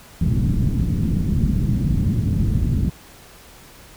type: low-pass noise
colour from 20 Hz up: white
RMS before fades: -19 dBFS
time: 0.21-2.9 s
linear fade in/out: 5 ms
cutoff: 200 Hz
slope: 24 dB/octave
effects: pink hiss -45 dBFS RMS until 3.96 s